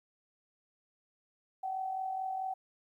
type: tone with amplitude modulation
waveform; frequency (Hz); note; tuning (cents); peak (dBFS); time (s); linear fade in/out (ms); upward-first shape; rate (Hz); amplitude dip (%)
sine; 760; F#5; +46; -31; 1.63-2.54; 10; sine; 44.6; 50
effects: 12-bit